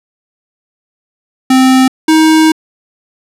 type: tone pair in turn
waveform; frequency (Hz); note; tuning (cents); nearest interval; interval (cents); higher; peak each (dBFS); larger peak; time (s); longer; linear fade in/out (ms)
square; 260.3 / 316.1; C4 / D#4; -9 / +27; minor third; 336; second; -5; neither; 1.5-1.88 / 2.08-2.52; second; 5
effects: low-pass 12000 Hz 12 dB/octave